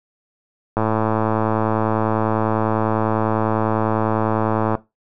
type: click train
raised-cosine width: 1 ms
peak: -5 dBFS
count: 439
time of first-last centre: 0.77-4.752 s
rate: 110 Hz
effects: noise-tail reverb RT60 0.2 s tail -17 dB re dry